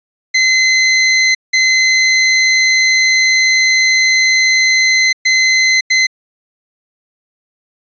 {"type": "tone bursts at uneven times", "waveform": "sawtooth", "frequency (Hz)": 2053, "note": "C7", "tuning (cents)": -33, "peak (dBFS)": -5, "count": 4, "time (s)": [[0.34, 1.35], [1.53, 5.13], [5.25, 5.81], [5.9, 6.07]], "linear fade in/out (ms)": 10, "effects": ["resampled to 16000 Hz"]}